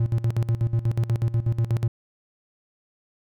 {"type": "tone with tremolo", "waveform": "triangle", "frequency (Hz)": 115.5, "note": "A#2", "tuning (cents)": -16, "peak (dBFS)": -16, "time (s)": [0, 1.88], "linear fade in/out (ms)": 5, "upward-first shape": "square", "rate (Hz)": 8.2, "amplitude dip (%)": 80, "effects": []}